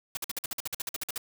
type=noise bursts; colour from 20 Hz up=white; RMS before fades=-33 dBFS; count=15; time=0.15-1.179 s; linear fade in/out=2 ms; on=21 ms; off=51 ms; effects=none